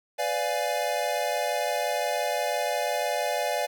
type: chord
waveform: square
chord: B diminished seventh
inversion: none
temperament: equal with one note detuned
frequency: 501.4 / 587.3 / 698.5 / 830.6 Hz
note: B4 / D5 / F5 / Ab5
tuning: +26 / 0 / 0 / 0 cents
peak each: -34 / -30 / -31 / -33 dBFS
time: 0.18-3.67 s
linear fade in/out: 20 ms
effects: none